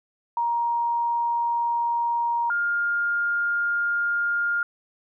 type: tone pair in turn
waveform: sine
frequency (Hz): 941 / 1409.9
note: A#5 / F6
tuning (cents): +16 / +16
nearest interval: perfect fifth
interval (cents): 700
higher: second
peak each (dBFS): -21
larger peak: neither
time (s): 0.37-2.5 / 2.5-4.63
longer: neither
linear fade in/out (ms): 2
effects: none